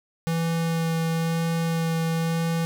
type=tone with vibrato; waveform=square; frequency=164.81 Hz; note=E3; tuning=in tune; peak=-23 dBFS; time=0.27-2.65 s; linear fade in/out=0 ms; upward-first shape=sine; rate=1 Hz; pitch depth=10 cents each way; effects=none